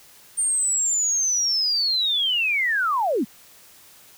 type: linear sweep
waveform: sine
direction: down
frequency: 8870 to 179.8 Hz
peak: -19 dBFS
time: 0.37-3.25 s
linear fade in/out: 20 ms
effects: white hiss -50 dBFS RMS until 4.17 s